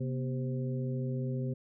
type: harmonic tone with a mistuned harmonic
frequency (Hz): 130.81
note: C3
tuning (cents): 0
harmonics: 1 / 2 / 3 / 4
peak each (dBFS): -32 / -38 / -42 / -44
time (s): 0-1.54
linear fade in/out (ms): 10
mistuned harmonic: 2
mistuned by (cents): -110
effects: none